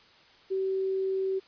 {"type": "tone", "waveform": "sine", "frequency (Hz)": 382.7, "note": "G4", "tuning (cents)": -42, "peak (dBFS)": -26, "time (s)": [0.5, 1.4], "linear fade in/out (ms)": 20, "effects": ["white hiss -57 dBFS RMS until 1.47 s", "resampled to 11025 Hz"]}